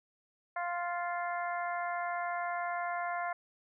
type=harmonic tone; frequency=349.2 Hz; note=F4; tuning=in tune; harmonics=2 / 3 / 4 / 5 / 6; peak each=-35 / -39 / -41 / -43 / -45 dBFS; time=0.56-3.33 s; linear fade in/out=5 ms; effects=none